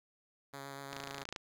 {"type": "tone with vibrato", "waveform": "5% pulse", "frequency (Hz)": 138.59, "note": "C#3", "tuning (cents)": 0, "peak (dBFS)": -33, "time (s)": [0.53, 1.24], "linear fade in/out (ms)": 10, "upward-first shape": "sine", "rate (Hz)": 8.3, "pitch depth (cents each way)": 14}
{"type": "click train", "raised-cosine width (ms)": 0.2, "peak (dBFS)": -23, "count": 13, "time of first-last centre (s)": [0.93, 1.362], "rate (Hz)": 27.8}
{"effects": []}